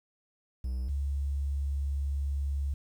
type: tone pair in turn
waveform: triangle / sine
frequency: 63.3 / 70.1 Hz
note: B1 / C#2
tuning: +43 / +20 cents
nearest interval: major second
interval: 177 cents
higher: second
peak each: -28 dBFS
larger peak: neither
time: 0.64-0.89 / 0.89-2.74 s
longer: second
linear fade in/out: 5 ms
effects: 10-bit